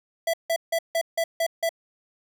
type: tone bursts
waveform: square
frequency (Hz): 663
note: E5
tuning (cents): +10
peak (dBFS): -22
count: 7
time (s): 0.27-1.692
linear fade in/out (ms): 5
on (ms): 66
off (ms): 160
effects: none